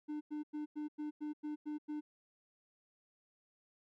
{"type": "tone bursts", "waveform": "triangle", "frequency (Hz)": 300.4, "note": "D4", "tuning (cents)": 39, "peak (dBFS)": -36, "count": 9, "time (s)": [0.08, 2.01], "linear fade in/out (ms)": 20, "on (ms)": 130, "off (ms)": 95, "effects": []}